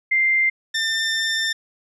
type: tone pair in turn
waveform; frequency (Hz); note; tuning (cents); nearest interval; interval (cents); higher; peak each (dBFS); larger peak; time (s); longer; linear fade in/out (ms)
sine / 20% pulse; 2093 / 1795.8; C7 / A6; 0 / +35; minor third; 265; first; -15; neither; 0.11-0.5 / 0.74-1.53; second; 10
effects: resampled to 24000 Hz